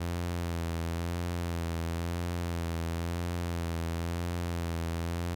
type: tone with vibrato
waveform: sawtooth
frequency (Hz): 85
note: F2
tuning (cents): -46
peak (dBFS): -27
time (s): 0-5.35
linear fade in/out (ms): 10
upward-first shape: sine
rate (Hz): 0.98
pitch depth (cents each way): 38
effects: none